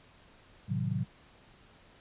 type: chord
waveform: sine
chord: A diminished seventh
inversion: none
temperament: equal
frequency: 110 / 130.81 / 155.56 / 185 Hz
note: A2 / C3 / Eb3 / Gb3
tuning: 0 / 0 / 0 / 0 cents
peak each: -34 / -34 / -36 / -35 dBFS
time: 0.68-1.05 s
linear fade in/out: 20 ms
effects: pink hiss -59 dBFS RMS until 2 s + resampled to 8000 Hz